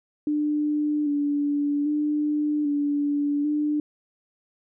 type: tone with vibrato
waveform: sine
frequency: 293.7 Hz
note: D4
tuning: in tune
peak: -21 dBFS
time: 0.27-3.8 s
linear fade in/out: 2 ms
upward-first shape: square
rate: 0.63 Hz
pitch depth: 27 cents each way
effects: none